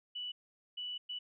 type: tone bursts at uneven times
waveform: sine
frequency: 2960 Hz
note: F#7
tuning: in tune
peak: -38 dBFS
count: 3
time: 0.15-0.32 / 0.77-0.98 / 1.09-1.19 s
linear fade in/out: 10 ms
effects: none